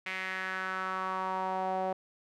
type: tone with band-pass filter sweep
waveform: sawtooth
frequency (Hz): 187.9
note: F#3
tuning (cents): +27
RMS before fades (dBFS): -34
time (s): 0.06-1.93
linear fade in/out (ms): 5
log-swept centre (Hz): 2200 to 660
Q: 3.6
effects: none